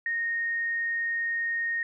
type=tone; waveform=sine; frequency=1855 Hz; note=A#6; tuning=9 cents flat; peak=-26 dBFS; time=0.06-1.83 s; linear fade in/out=2 ms; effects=none

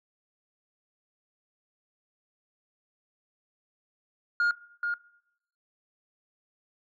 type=tone with echo; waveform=sine; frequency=1421 Hz; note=F6; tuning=30 cents sharp; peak=-19 dBFS; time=4.4-4.51 s; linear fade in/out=2 ms; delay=430 ms; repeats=1; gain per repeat=-7 dB; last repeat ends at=4.94 s; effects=noise-tail reverb RT60 0.8 s tail -22 dB re dry + tanh soft clip ceiling -21 dBFS

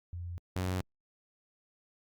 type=tone pair in turn; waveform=sine / sawtooth; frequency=87 / 92.17 Hz; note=F2 / F#2; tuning=-6 / -6 cents; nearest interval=minor second; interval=100 cents; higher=second; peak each=-37 / -27 dBFS; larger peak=second; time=0.13-0.38 / 0.56-0.81 s; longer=neither; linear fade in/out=0 ms; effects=Opus 48 kbps

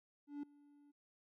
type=tone with ADSR envelope; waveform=triangle; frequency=289 Hz; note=D4; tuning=28 cents flat; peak=-38 dBFS; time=0.27-0.92 s; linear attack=160 ms; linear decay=5 ms; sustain=-23 dB; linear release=18 ms; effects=none

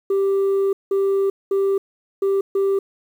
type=tone bursts at uneven times; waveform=sine; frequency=392 Hz; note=G4; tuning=in tune; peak=-13 dBFS; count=5; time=0.1-0.73 / 0.91-1.3 / 1.51-1.78 / 2.22-2.41 / 2.55-2.79 s; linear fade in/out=5 ms; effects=tanh soft clip ceiling -15 dBFS + 8-bit

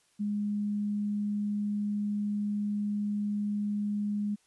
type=tone; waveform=sine; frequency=206.6 Hz; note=G#3; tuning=9 cents flat; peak=-28 dBFS; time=0.19-4.36 s; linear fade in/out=20 ms; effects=white hiss -68 dBFS RMS until 4.46 s + resampled to 24000 Hz

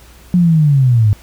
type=linear sweep; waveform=sine; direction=down; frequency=181.6 to 100.6 Hz; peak=-7 dBFS; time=0.34-1.13 s; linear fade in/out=0 ms; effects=added 60 Hz sine -41 dBFS peak until 1.22 s + pink hiss -44 dBFS RMS until 1.22 s

